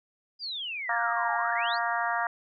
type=exponential two-way sweep; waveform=sine; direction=down then up; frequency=4978 to 808 to 4978 Hz; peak=-32 dBFS; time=0.39-1.79 s; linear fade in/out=50 ms; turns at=1.34 s
type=harmonic tone; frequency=233.8 Hz; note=A#3; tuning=5 cents sharp; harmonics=3 / 4 / 5 / 6 / 7 / 8; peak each=-31 / -32 / -33 / -34 / -34 / -35 dBFS; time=0.89-2.27 s; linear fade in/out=2 ms
effects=none